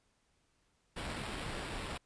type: noise with sample-and-hold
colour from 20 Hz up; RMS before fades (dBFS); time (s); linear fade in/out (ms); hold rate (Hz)
pink; -41; 0.96-1.98; 10; 6300
effects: pink hiss -75 dBFS RMS until 2.05 s + resampled to 22050 Hz